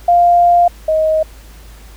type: tone pair in turn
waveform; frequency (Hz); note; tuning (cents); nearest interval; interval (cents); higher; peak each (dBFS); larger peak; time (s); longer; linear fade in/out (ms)
sine; 698.5 / 628.8; F5 / D#5; 0 / +18; major second; 182; first; -6 / -10; first; 0.08-0.68 / 0.88-1.23; first; 5
effects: added 53 Hz sine -35 dBFS peak until 1.96 s + pink hiss -43 dBFS RMS until 1.96 s